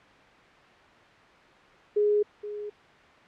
sine tone with echo, 416.3 Hz, G#4, 4 cents sharp, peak -20 dBFS, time 1.96-2.23 s, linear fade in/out 10 ms, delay 470 ms, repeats 1, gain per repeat -13 dB, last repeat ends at 2.7 s, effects white hiss -53 dBFS RMS until 3.27 s + low-pass 2000 Hz 12 dB/octave

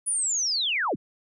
sine linear sweep, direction down, 9956 to 77.78 Hz, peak -23 dBFS, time 0.06-0.96 s, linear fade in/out 20 ms, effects none

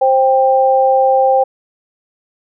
sine tone pair together, 527.3 / 790 Hz, C5 / G5, +13 / +13 cents, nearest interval perfect fifth, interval 700 cents, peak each -11 dBFS, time 0.01-1.44 s, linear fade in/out 10 ms, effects none

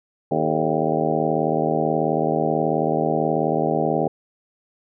harmonic tone with a mistuned harmonic, 78.5 Hz, D#2, 16 cents sharp, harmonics 2 / 3 / 4 / 5 / 6 / 7 / 8 / 9 / 10, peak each -27 / -27 / -27 / -27 / -27 / -27 / -27 / -27 / -27 dBFS, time 0.31-4.08 s, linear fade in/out 5 ms, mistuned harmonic 6, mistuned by -98 cents, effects none

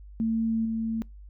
sine tone with level steps, 224.7 Hz, A3, 37 cents sharp, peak -23 / -26 dBFS, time 0.2-1.02 s, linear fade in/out 0 ms, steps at 0.65 s, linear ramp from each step 5 ms, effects noise-tail reverb RT60 0.2 s tail -26 dB re dry + added 50 Hz sine -43 dBFS peak until 1.29 s

